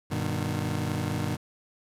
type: chord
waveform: 25% pulse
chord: G augmented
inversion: none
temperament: just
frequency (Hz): 98 / 122.5 / 153.12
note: G2 / B2 / D#3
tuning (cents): 0 / -14 / -27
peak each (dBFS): -28 / -29 / -28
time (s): 0.1-1.37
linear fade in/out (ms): 20
effects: resampled to 32000 Hz + 9-bit